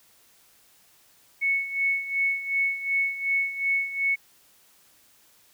sine tone with tremolo, 2209 Hz, C#7, 7 cents flat, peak -20 dBFS, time 1.41-4.16 s, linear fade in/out 20 ms, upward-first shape sine, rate 2.7 Hz, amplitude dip 75%, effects white hiss -59 dBFS RMS until 5.53 s

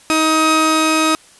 sawtooth tone pair together, 315.6 / 1263.6 Hz, D#4 / D#6, +25 / +26 cents, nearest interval 2 octaves, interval 2401 cents, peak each -11 dBFS, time 0.1-1.15 s, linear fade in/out 0 ms, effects white hiss -46 dBFS RMS until 1.39 s + resampled to 24000 Hz

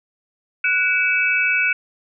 sine tone cluster, 1478 / 2286 / 2608 Hz, F#6 / D7 / E7, -2 / -47 / -19 cents, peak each -20 dBFS, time 0.64-1.73 s, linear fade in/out 5 ms, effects none

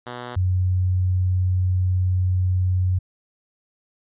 5% pulse / sine tone pair in turn, 122.6 / 91.85 Hz, B2 / F#2, -12 / -12 cents, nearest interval perfect fourth, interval 500 cents, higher first, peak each -20 / -17 dBFS, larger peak second, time 0.06-0.36 / 0.36-2.99 s, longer second, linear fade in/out 10 ms, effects resampled to 8000 Hz

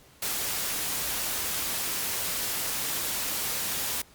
white noise, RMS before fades -30 dBFS, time 0.22-4.02 s, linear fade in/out 5 ms, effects pink hiss -56 dBFS RMS until 4.14 s + Opus 48 kbps

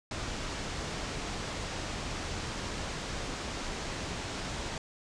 pink low-pass noise, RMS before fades -37 dBFS, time 0.11-4.78 s, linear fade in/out 2 ms, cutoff 7400 Hz, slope 24 dB/octave, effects resampled to 22050 Hz

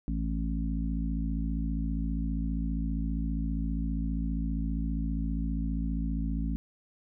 harmonic tone with a mistuned harmonic, 55 Hz, A1, in tune, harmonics 1 / 3 / 4 / 5, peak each -30 / -35 / -36 / -37 dBFS, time 0.08-6.56 s, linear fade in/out 0 ms, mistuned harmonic 1, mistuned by +19 cents, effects none

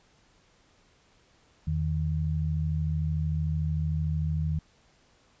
sine tone pair together, 82.21 / 155.56 Hz, E2 / D#3, -4 / 0 cents, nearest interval major seventh, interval 1104 cents, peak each -28 dBFS, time 1.67-4.59 s, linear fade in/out 5 ms, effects pink hiss -63 dBFS RMS until 5.4 s + resampled to 16000 Hz

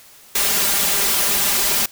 white noise with comb filter, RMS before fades -18 dBFS, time 0.35-1.86 s, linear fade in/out 5 ms, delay 5 ms, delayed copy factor +0.85, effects white hiss -46 dBFS RMS until 1.91 s

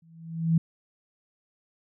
sine tone with exponential growth, 164.1 Hz, E3, 8 cents flat, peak -16 dBFS, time 0.02-0.58 s, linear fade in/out 5 ms, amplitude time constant 120 ms, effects none

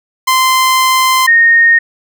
sawtooth / sine tone pair in turn, 1038 / 1849.5 Hz, C6 / A#6, -14 / -14 cents, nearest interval minor seventh, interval 1000 cents, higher second, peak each -4 dBFS, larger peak neither, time 0.27-1.27 / 1.27-1.79 s, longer first, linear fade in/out 10 ms, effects none

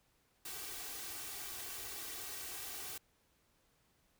white noise with comb filter, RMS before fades -45 dBFS, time 0.45-2.98 s, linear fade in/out 5 ms, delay 2.6 ms, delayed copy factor +0.65, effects pink hiss -74 dBFS RMS until 4.19 s

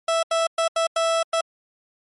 30% pulse tone bursts at uneven times, 659.3 Hz, E5, in tune, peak -16 dBFS, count 6, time 0.08-0.23 / 0.31-0.47 / 0.58-0.68 / 0.76-0.87 / 0.96-1.23 / 1.33-1.41 s, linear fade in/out 5 ms, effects MP3 48 kbps

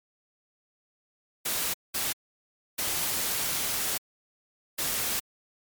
white noise bursts at uneven times, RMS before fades -29 dBFS, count 4, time 1.45-1.74 / 1.94-2.13 / 2.78-3.98 / 4.78-5.2 s, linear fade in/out 10 ms, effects MP3 96 kbps

